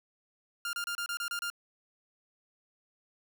sawtooth tone bursts, 1400 Hz, F6, 4 cents sharp, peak -29 dBFS, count 8, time 0.65-1.501 s, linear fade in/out 2 ms, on 81 ms, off 29 ms, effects none

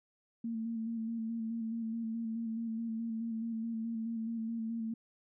sine tone with vibrato, 226.8 Hz, A#3, 47 cents flat, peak -34 dBFS, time 0.44-4.94 s, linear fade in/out 5 ms, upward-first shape square, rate 4.7 Hz, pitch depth 26 cents each way, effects none

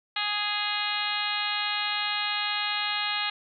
harmonic tone with a mistuned harmonic, 415.3 Hz, G#4, in tune, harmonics 2 / 3 / 4 / 5 / 6 / 7 / 8 / 9 / 10, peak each -35 / -35 / -35 / -35 / -35 / -35 / -35 / -35 / -35 dBFS, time 0.16-3.3 s, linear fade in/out 5 ms, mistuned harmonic 7, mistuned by -16 cents, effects none

